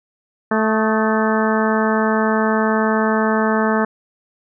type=harmonic tone with a mistuned harmonic; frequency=219.1 Hz; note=A3; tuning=7 cents flat; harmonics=1 / 2 / 3 / 4 / 5 / 6 / 7 / 8; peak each=-18 / -21 / -23 / -24 / -25 / -26 / -26 / -27 dBFS; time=0.51-3.85 s; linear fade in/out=5 ms; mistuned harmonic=6; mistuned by=-53 cents; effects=none